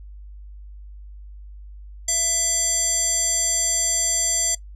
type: tone with band-pass filter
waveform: square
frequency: 670 Hz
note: E5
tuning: 28 cents sharp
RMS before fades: -22 dBFS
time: 2.08-4.55 s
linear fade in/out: 5 ms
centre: 7100 Hz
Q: 6.4
effects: noise-tail reverb RT60 0.1 s tail -20 dB re dry + added 50 Hz sine -37 dBFS peak until 4.75 s